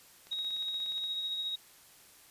click train, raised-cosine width 0.2 ms, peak -35 dBFS, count 14, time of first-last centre 0.27-1.039 s, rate 16.9 Hz
sine tone with tremolo, 3786 Hz, A#7, 26 cents sharp, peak -31 dBFS, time 0.31-1.56 s, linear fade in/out 10 ms, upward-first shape triangle, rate 14 Hz, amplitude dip 40%
effects white hiss -58 dBFS RMS until 2.3 s + resampled to 32000 Hz

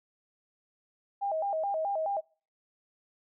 sine tone with vibrato, 713 Hz, F5, 36 cents sharp, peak -28 dBFS, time 1.21-2.21 s, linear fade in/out 20 ms, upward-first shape square, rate 4.7 Hz, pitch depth 200 cents each way, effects noise-tail reverb RT60 0.4 s tail -26 dB re dry

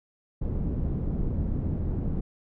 pink low-pass noise, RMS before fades -28 dBFS, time 0.41-2.21 s, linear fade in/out 10 ms, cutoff 240 Hz, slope 12 dB/octave, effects none

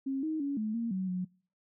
sine tone with pitch steps, 270 / 314.3 / 281.4 / 215.6 / 231.6 / 187.9 / 182.4 Hz, C#4 / D#4 / C#4 / A3 / A#3 / F#3 / F#3, -45 / +18 / +26 / -35 / -11 / +27 / -24 cents, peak -30 dBFS, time 0.06-1.25 s, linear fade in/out 10 ms, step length 170 ms, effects noise-tail reverb RT60 0.5 s tail -26 dB re dry

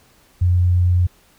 sine tone, 89.1 Hz, F2, 35 cents sharp, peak -12 dBFS, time 0.41-1.07 s, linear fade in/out 10 ms, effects pink hiss -54 dBFS RMS until 1.38 s

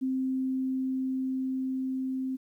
sine tone with level ramp, 261.6 Hz, C4, in tune, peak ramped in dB -26 to -29 dBFS, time 0.01-2.37 s, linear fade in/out 20 ms, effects 11-bit

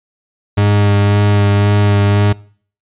40% pulse tone with vibrato, 102.1 Hz, G#2, 29 cents flat, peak -8 dBFS, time 0.57-2.33 s, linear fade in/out 10 ms, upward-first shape sine, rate 1.9 Hz, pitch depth 13 cents each way, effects noise-tail reverb RT60 0.5 s tail -23 dB re dry + resampled to 8000 Hz

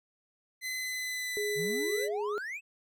sawtooth tone with pitch glide, 2032 to 1995.9 Hz, B6 to B6, +49 to +18 cents, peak -30 dBFS, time 0.61-2.09 s, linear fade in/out 50 ms, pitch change -31 cents, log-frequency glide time 0.78-1.35 s
sine tone, 415.6 Hz, G#4, 1 cent sharp, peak -31 dBFS, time 1.37-2.38 s, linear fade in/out 0 ms
triangle exponential sweep, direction up, 138.59 to 2682 Hz, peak -34 dBFS, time 1.55-2.61 s, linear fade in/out 50 ms
effects none

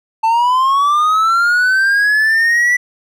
triangle linear sweep, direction up, 880 to 1975.5 Hz, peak -8 dBFS, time 0.23-2.77 s, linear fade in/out 10 ms, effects none

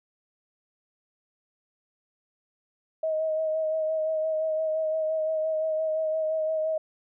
sine tone with vibrato, 631 Hz, D#5, 24 cents sharp, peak -24 dBFS, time 3.03-6.78 s, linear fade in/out 5 ms, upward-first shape sine, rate 5.8 Hz, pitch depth 23 cents each way, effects none

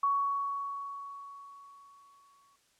sine tone with exponential decay, 1119 Hz, C#6, 16 cents sharp, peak -24 dBFS, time 0.03-2.56 s, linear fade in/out 5 ms, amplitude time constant 550 ms, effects white hiss -69 dBFS RMS until 2.79 s + low-pass 9000 Hz 12 dB/octave

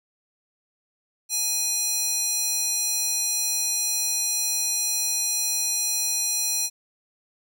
square tone with high-pass filter, 829 Hz, G#5, 3 cents flat, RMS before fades -25 dBFS, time 1.29-6.7 s, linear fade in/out 50 ms, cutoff 5800 Hz, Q 1.8, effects none

